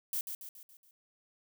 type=noise with echo; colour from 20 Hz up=violet; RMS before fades=-34 dBFS; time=0.13-0.21 s; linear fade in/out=2 ms; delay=140 ms; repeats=5; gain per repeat=-6 dB; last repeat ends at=0.91 s; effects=none